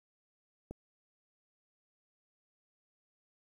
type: click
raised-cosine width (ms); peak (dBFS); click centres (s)
2; -29; 0.71
effects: 10-bit